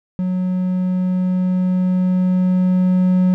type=tone with level ramp; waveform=triangle; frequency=183.4 Hz; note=F#3; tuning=15 cents flat; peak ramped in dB=-15 to -9 dBFS; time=0.19-3.34 s; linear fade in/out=0 ms; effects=none